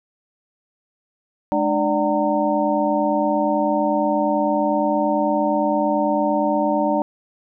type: tone cluster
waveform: sine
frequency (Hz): 211.3 / 300.1 / 588 / 757 / 916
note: G#3 / D4 / D5 / F#5 / A#5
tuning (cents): +30 / +38 / +2 / +39 / -31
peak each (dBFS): -25 / -22 / -21 / -26 / -23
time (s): 1.52-7.02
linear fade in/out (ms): 0
effects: none